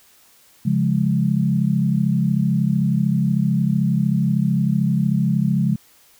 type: chord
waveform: sine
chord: Db major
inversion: none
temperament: equal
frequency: 138.59 / 174.61 / 207.7 Hz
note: Db3 / F3 / Ab3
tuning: 0 / 0 / 0 cents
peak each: -20 dBFS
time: 0.65-5.76 s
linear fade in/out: 10 ms
effects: white hiss -53 dBFS RMS until 6.19 s